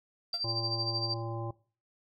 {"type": "tone with tremolo", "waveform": "sine", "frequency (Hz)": 4699, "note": "D8", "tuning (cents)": 0, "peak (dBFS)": -29, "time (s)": [0.33, 1.14], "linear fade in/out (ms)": 2, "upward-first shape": "sine", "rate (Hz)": 13, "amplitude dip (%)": 70}
{"type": "tone with exponential decay", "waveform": "30% pulse", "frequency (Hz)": 688, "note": "F5", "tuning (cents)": -26, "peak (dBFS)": -37, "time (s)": [0.34, 0.45], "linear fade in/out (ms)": 0, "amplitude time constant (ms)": 22}
{"type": "harmonic tone", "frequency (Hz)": 114.6, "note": "A#2", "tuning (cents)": -29, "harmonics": [1, 3, 5, 7, 9], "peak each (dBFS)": [-36, -41, -43, -44, -46], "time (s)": [0.44, 1.51], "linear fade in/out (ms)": 5}
{"effects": ["noise-tail reverb RT60 0.4 s tail -20 dB re dry"]}